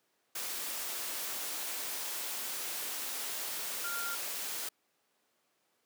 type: tone in noise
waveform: sine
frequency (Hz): 1394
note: F6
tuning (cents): -4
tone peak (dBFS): -37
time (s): 3.84-4.15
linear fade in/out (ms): 5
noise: white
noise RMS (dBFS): -38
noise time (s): 0.35-4.69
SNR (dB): -2
effects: pink hiss -75 dBFS RMS until 5.85 s + high-pass 300 Hz 12 dB/octave